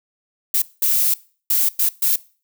violet noise bursts at uneven times, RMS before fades -17 dBFS, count 5, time 0.54-0.62 / 0.82-1.14 / 1.5-1.69 / 1.79-1.89 / 2.02-2.16 s, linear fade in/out 5 ms, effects noise-tail reverb RT60 0.4 s tail -21 dB re dry

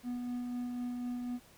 triangle tone with tremolo, 245.1 Hz, B3, 13 cents flat, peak -32 dBFS, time 0.03-1.4 s, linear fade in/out 50 ms, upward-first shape sine, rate 4 Hz, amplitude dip 25%, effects pink hiss -60 dBFS RMS until 1.57 s

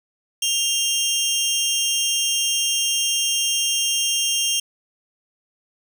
20% pulse tone pair together, 2794 / 3185 Hz, F7 / G7, 0 / +27 cents, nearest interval major second, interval 227 cents, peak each -18 / -16 dBFS, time 0.42-4.6 s, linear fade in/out 5 ms, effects 8-bit

